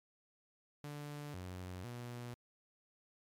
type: tone with pitch steps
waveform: sawtooth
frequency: 146.6 / 91.3 / 121 Hz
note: D3 / F#2 / B2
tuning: -3 / -23 / -35 cents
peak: -40 dBFS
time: 0.84-2.34 s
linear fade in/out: 0 ms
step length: 500 ms
effects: MP3 96 kbps